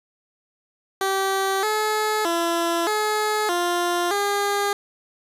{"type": "tone with pitch steps", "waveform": "15% pulse", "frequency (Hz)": [387, 428.9, 338.2, 425.9, 349.9, 404.8], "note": ["G4", "A4", "E4", "G#4", "F4", "G#4"], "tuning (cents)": [-22, -44, 44, 44, 3, -44], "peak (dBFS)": -14, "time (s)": [1.01, 4.73], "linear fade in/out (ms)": 2, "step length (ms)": 620, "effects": ["resampled to 32000 Hz", "9-bit"]}